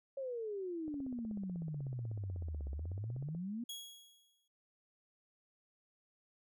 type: exponential two-way sweep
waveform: sine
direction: down then up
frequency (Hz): 554.4 to 67.2 to 245.4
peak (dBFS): -38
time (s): 0.17-3.64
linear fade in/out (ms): 5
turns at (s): 2.7
type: click train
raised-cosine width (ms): 2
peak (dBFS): -38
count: 41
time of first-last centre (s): 0.88-3.349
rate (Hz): 16.2
type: tone with exponential decay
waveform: sawtooth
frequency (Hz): 3322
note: G#7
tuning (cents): 0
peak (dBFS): -38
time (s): 3.69-4.48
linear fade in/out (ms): 5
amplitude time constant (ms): 170
effects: none